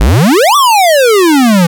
square exponential two-way sweep, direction up then down, 45.54 to 1191 to 163.6 Hz, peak -5 dBFS, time 0-1.67 s, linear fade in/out 10 ms, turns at 0.56 s, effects none

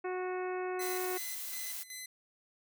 harmonic tone, 367 Hz, F#4, 14 cents flat, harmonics 1 / 2 / 3 / 4 / 5 / 6 / 7, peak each -35 / -41 / -45 / -47 / -49 / -51 / -52 dBFS, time 0.04-1.18 s, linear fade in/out 10 ms
10% pulse tone with tremolo, 2026 Hz, B6, 44 cents sharp, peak -33 dBFS, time 0.79-2.06 s, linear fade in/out 5 ms, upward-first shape square, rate 2.7 Hz, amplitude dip 70%
blue noise, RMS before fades -41 dBFS, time 0.8-1.84 s, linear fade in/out 20 ms
effects none

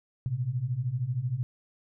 sine beating tone pair, 116.54 / 129.54 Hz, A#2 / C3, 0 / -17 cents, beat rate 13 Hz, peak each -32 / -29 dBFS, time 0.26-1.43 s, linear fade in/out 0 ms, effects none

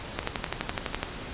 two click trains, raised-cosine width 0.3 ms, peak -11 / -22 dBFS, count 11 / 4, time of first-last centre 0.19-1.03 / 0.23-0.933 s, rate 11.9 / 4.27 Hz, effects pink hiss -38 dBFS RMS until 1.33 s + resampled to 8000 Hz

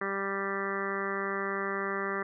harmonic tone, 196.5 Hz, G3, 4 cents sharp, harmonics 1 / 2 / 3 / 4 / 5 / 6 / 7 / 8 / 9 / 10, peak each -40 / -35 / -42 / -45 / -44 / -36 / -41 / -41 / -39 / -40 dBFS, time 0.01-2.23 s, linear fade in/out 5 ms, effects none

